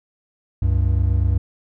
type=tone pair together; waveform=triangle; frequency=68.02 / 96.2 Hz; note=C#2 / G2; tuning=-32 / -32 cents; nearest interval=tritone; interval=600 cents; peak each=-16 dBFS; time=0.62-1.38 s; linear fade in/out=5 ms; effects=none